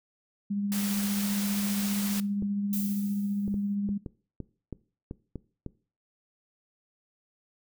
sine tone with tremolo, 202 Hz, G#3, 48 cents flat, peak -26 dBFS, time 0.5-3.98 s, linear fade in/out 10 ms, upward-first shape sine, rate 15 Hz, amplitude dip 30%
white noise, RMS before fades -35 dBFS, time 0.72-2.2 s, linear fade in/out 0 ms
clicks, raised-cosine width 3 ms, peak -23 dBFS, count 10, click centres 2.424 / 3.479 / 3.542 / 3.89 / 4.062 / 4.403 / 4.727 / 5.111 / 5.357 / 5.663 s
violet noise with exponential decay, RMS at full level -33 dBFS, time 2.73-3.75 s, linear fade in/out 1 ms, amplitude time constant 220 ms
effects noise-tail reverb RT60 0.4 s tail -20 dB re dry

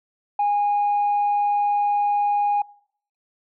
sine tone, 821 Hz, G#5, 20 cents flat, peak -16 dBFS, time 0.39-2.62 s, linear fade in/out 5 ms, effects noise-tail reverb RT60 0.6 s tail -24 dB re dry + tanh soft clip ceiling -15 dBFS

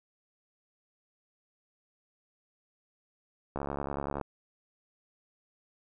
click train, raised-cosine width 1 ms, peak -20 dBFS, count 47, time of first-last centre 3.56-4.212 s, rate 70.5 Hz, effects none

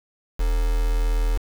sine tone with quantisation, 40.55 Hz, E1, 28 cents flat, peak -18 dBFS, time 0.39-1.38 s, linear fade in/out 10 ms, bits 5, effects none

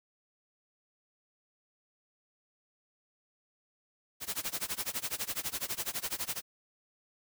white noise with tremolo, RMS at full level -33 dBFS, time 4.2-6.42 s, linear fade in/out 50 ms, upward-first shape sine, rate 12 Hz, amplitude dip 95%, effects none

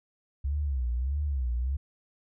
sine tone with vibrato, 66.4 Hz, C2, 26 cents sharp, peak -26 dBFS, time 0.44-1.77 s, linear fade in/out 10 ms, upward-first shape sine, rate 1.6 Hz, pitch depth 190 cents each way, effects none

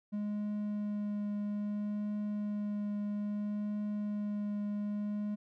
triangle tone with vibrato, 207.4 Hz, G#3, 2 cents flat, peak -31 dBFS, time 0.12-5.36 s, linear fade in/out 20 ms, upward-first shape triangle, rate 0.61 Hz, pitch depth 11 cents each way, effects none

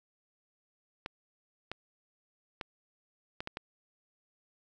clicks, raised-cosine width 0.3 ms, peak -21 dBFS, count 6, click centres 1.061 / 1.716 / 2.612 / 3.405 / 3.474 / 3.571 s, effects none

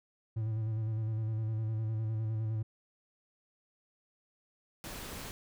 triangle tone with vibrato, 110 Hz, A2, in tune, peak -29 dBFS, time 0.36-2.63 s, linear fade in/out 10 ms, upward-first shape square, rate 9.8 Hz, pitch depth 28 cents each way
pink noise, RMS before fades -43 dBFS, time 4.84-5.31 s, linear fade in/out 0 ms
effects none

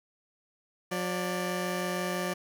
15% pulse tone pair together, 180.45 / 587.3 Hz, F#3 / D5, -43 / 0 cents, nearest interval octave + minor sixth, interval 2043 cents, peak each -25 / -28 dBFS, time 0.91-2.34 s, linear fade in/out 10 ms, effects none

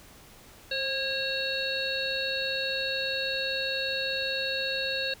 harmonic tone with a mistuned harmonic, 545 Hz, C#5, 29 cents flat, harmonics 1 / 3 / 5 / 7 / 8, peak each -34 / -34 / -34 / -34 / -34 dBFS, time 0.71-5.14 s, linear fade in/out 5 ms, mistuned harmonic 1, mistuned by -42 cents, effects pink hiss -52 dBFS RMS until 5.2 s

